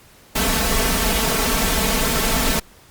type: noise with comb filter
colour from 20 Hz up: pink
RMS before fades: -19 dBFS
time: 0.35-2.6 s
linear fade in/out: 10 ms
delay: 4.5 ms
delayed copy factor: +0.95
effects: pink hiss -49 dBFS RMS until 2.9 s + Opus 48 kbps